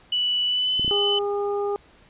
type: tone with pitch glide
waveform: sine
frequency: 2960 to 3019 Hz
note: F#7 to F#7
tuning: 0 to +34 cents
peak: -20 dBFS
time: 0.12-1.19 s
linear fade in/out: 5 ms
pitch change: +34 cents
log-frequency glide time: 0.46-0.72 s
type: clicks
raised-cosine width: 3 ms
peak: -19 dBFS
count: 3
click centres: 0.796 / 0.847 / 0.879 s
type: harmonic tone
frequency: 406.2 Hz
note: G#4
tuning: 38 cents flat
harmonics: 1 / 2 / 3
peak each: -23 / -31 / -35 dBFS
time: 0.91-1.76 s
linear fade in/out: 0 ms
effects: pink hiss -54 dBFS RMS until 2.09 s + resampled to 8000 Hz